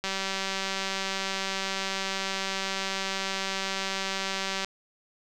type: click train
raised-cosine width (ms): 0.2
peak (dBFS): -13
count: 890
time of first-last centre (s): 0.04-4.646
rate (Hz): 193
effects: none